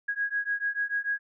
sine beating tone pair, 1647 / 1653.8 Hz, G#6 / G#6, -15 / -8 cents, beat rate 6.8 Hz, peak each -30 dBFS, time 0.08-1.19 s, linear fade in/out 10 ms, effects none

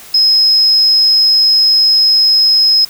sine tone, 5120 Hz, D#8, 49 cents sharp, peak -6 dBFS, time 0.14-2.85 s, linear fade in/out 5 ms, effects white hiss -35 dBFS RMS until 2.89 s

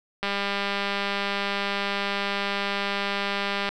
click train, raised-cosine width 0.3 ms, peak -11 dBFS, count 693, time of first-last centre 0.23-3.69 s, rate 200 Hz, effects none

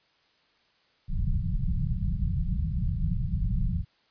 pink low-pass noise, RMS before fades -27 dBFS, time 1.08-3.85 s, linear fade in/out 50 ms, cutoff 190 Hz, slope 96 dB/octave, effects white hiss -66 dBFS RMS until 4.1 s + resampled to 11025 Hz

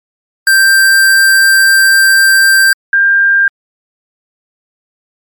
square / sine tone pair in turn, 1574 / 1595.1 Hz, G6 / G6, +7 / +30 cents, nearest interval unison, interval 23 cents, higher second, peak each -5 dBFS, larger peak neither, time 0.47-2.73 / 2.93-3.48 s, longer first, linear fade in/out 2 ms, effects MP3 96 kbps

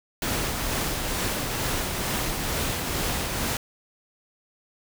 pink noise with tremolo, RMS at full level -26 dBFS, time 0.22-3.57 s, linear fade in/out 2 ms, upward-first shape triangle, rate 2.2 Hz, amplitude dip 35%, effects none

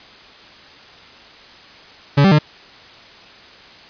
40% pulse tone with pitch steps, 141.9 / 194.6 / 150.8 Hz, C#3 / G3 / D3, +41 / -12 / +46 cents, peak -8 dBFS, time 2.17-2.389 s, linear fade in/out 10 ms, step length 73 ms, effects white hiss -42 dBFS RMS until 3.89 s + resampled to 11025 Hz

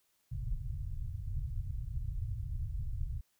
pink low-pass noise, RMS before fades -37 dBFS, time 0.31-3.21 s, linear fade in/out 10 ms, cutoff 140 Hz, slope 96 dB/octave, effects white hiss -75 dBFS RMS until 3.39 s

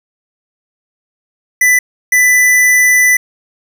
square tone bursts at uneven times, 1991 Hz, B6, 14 cents sharp, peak -7 dBFS, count 2, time 1.61-1.79 / 2.12-3.17 s, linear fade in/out 5 ms, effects none

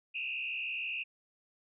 sine tone with frequency modulation, 2637 Hz, E7, in tune, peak -34 dBFS, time 0.14-1.04 s, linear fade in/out 20 ms, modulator 66.4 Hz, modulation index 2.6, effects none

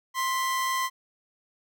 45% pulse tone pair together, 1049.3 / 1975.5 Hz, C6 / B6, +5 / 0 cents, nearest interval major seventh, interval 1095 cents, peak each -26 / -32 dBFS, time 0.14-0.9 s, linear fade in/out 50 ms, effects none

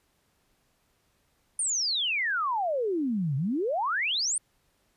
sine exponential two-way sweep, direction down then up, 9350 to 129 to 9350 Hz, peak -25 dBFS, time 1.59-4.38 s, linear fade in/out 2 ms, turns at 3.36 s, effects pink hiss -70 dBFS RMS until 4.96 s + resampled to 32000 Hz

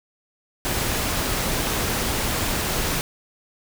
pink noise, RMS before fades -24 dBFS, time 0.65-3.01 s, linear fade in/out 0 ms, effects none

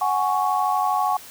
sine chord, F# suspended second, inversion none, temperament just, 740 / 832.5 / 1110 Hz, F#5 / G#5 / C#6, 0 / +4 / +2 cents, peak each -23 dBFS, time 0.01-1.17 s, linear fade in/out 5 ms, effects white hiss -42 dBFS RMS until 1.3 s

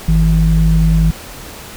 sine tone pair together, 50.79 / 161.4 Hz, G#1 / E3, -38 / -36 cents, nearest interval octave + minor sixth, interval 2002 cents, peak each -10 dBFS, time 0.08-1.11 s, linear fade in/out 5 ms, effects tanh soft clip ceiling -1 dBFS + pink hiss -32 dBFS RMS until 1.76 s

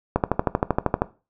click train, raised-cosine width 1 ms, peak -4 dBFS, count 12, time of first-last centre 0.16-1.019 s, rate 12.8 Hz, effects noise-tail reverb RT60 0.3 s tail -17 dB re dry

